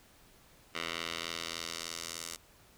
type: tone with band-pass filter sweep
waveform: 10% pulse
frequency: 83.4 Hz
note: E2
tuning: 21 cents sharp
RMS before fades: -40 dBFS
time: 0.74-2.37 s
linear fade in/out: 20 ms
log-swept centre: 2600 to 7700 Hz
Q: 1.1
effects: pink hiss -61 dBFS RMS until 2.77 s